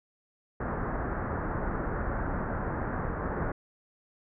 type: low-pass noise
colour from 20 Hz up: pink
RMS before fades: -32 dBFS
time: 0.6-3.52 s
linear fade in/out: 5 ms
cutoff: 1700 Hz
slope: 48 dB/octave
effects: none